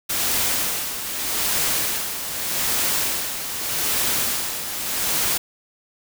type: noise with tremolo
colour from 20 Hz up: white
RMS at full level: -21 dBFS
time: 0.09-5.38 s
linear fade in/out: 10 ms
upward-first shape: sine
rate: 0.82 Hz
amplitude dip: 60%
effects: none